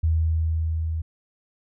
sine tone with level ramp, 80.5 Hz, E2, 41 cents flat, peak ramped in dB -17 to -24 dBFS, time 0.03-1.02 s, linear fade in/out 10 ms, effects none

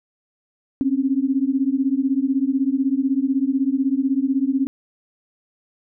sine beating tone pair, 261.6 / 277.6 Hz, C4 / C#4, 0 / +3 cents, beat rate 16 Hz, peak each -20 dBFS, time 0.81-4.67 s, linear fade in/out 0 ms, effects none

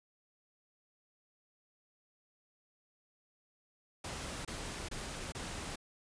pink noise bursts, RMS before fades -42 dBFS, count 4, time 4.04-5.758 s, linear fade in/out 5 ms, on 410 ms, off 26 ms, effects resampled to 22050 Hz

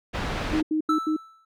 pink low-pass noise, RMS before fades -29 dBFS, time 0.13-0.62 s, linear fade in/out 20 ms, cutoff 3200 Hz, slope 12 dB/octave
sine tone bursts, 311.1 Hz, D#4, in tune, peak -21 dBFS, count 4, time 0.53-1.165 s, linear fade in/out 5 ms, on 98 ms, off 81 ms
triangle tone with exponential decay, 1318.5 Hz, E6, in tune, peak -18 dBFS, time 0.89-1.45 s, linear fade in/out 5 ms, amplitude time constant 120 ms
effects none

